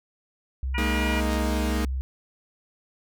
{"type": "tone", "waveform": "sine", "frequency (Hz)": 65.41, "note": "C2", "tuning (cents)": 0, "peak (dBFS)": -25, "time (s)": [0.63, 2.01], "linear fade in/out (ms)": 0}
{"type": "harmonic tone", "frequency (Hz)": 480, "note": "B4", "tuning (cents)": -49, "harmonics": [2, 3, 4, 5, 6], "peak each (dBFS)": [-36, -36, -34, -32, -37], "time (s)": [0.74, 1.21], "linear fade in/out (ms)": 10}
{"type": "chord", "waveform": "sawtooth", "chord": "Ab suspended second", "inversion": "none", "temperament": "equal", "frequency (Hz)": [207.7, 233.1, 311.1], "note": ["Ab3", "Bb3", "Eb4"], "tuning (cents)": [0, 0, 0], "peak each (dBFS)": -26, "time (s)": [0.78, 1.85], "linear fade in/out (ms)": 2}
{"effects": []}